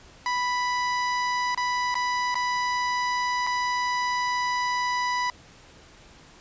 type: tone with dropouts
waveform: 30% pulse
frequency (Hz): 987.8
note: B5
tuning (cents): 0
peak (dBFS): -21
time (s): 0.26-5.3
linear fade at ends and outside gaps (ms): 1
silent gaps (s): 1.547-1.575 / 1.943-1.953 / 2.344-2.354 / 3.467-3.471
effects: pink hiss -51 dBFS RMS until 6.4 s + resampled to 16000 Hz